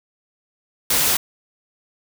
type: noise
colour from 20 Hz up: white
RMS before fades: -18 dBFS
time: 0.9-1.17 s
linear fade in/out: 5 ms
effects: none

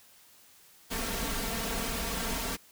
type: noise with comb filter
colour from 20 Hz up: pink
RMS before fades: -33 dBFS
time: 0.9-2.57 s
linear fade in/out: 20 ms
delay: 4.4 ms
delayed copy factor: +0.8
effects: white hiss -58 dBFS RMS until 2.71 s

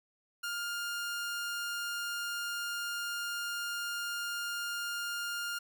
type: tone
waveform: sawtooth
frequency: 1408 Hz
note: F6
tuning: 14 cents sharp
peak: -31 dBFS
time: 0.43-5.59 s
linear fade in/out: 10 ms
effects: none

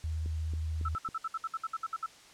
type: tone with vibrato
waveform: sine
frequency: 79.3 Hz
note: D#2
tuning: 33 cents sharp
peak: -31 dBFS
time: 0.04-0.95 s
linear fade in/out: 0 ms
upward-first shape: triangle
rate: 17 Hz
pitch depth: 35 cents each way
type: click train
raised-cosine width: 3 ms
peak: -32 dBFS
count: 4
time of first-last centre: 0.26-1.089 s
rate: 3.62 Hz
type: tone bursts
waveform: sine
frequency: 1318 Hz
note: E6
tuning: 1 cent flat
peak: -31 dBFS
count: 13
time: 0.85-2.062 s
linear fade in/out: 5 ms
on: 36 ms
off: 62 ms
effects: white hiss -55 dBFS RMS until 2.33 s + low-pass 7000 Hz 12 dB/octave

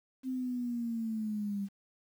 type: linear sweep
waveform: sine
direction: down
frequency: 261.6 to 196 Hz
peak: -32 dBFS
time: 0.23-1.69 s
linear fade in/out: 50 ms
effects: 10-bit

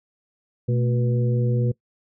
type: harmonic tone with a mistuned harmonic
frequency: 122 Hz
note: B2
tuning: 21 cents flat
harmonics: 1 / 2 / 3 / 4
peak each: -19 / -29 / -31 / -30 dBFS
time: 0.68-1.72 s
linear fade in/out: 10 ms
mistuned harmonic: 2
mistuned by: -130 cents
effects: noise-tail reverb RT60 0.1 s tail -22 dB re dry

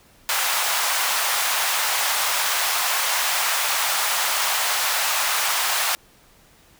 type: high-pass noise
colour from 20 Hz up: pink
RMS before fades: -22 dBFS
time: 0.29-5.95 s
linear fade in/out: 0 ms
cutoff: 770 Hz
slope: 24 dB/octave
effects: pink hiss -54 dBFS RMS until 6.79 s

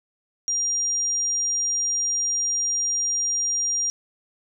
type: tone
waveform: sine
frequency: 5700 Hz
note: F8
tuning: 34 cents sharp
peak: -21 dBFS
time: 0.48-3.9 s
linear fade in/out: 0 ms
effects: none

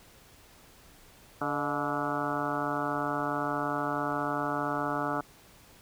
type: harmonic tone with a mistuned harmonic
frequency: 144.6 Hz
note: D3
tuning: 27 cents flat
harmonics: 1 / 2 / 3 / 4 / 5 / 6 / 7 / 8 / 9 / 10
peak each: -41 / -35 / -40 / -37 / -37 / -37 / -41 / -37 / -36 / -39 dBFS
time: 1.41-5.21 s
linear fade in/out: 5 ms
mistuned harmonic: 4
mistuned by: +68 cents
effects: pink hiss -56 dBFS RMS until 5.81 s

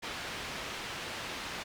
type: low-pass noise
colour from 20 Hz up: white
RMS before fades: -40 dBFS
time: 0.02-1.64 s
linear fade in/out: 20 ms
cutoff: 3300 Hz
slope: 12 dB/octave
effects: none

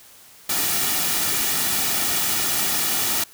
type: noise with comb filter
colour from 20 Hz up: white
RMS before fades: -22 dBFS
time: 0.49-3.24 s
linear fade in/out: 5 ms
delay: 1.9 ms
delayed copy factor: -0.5
effects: white hiss -48 dBFS RMS until 3.33 s

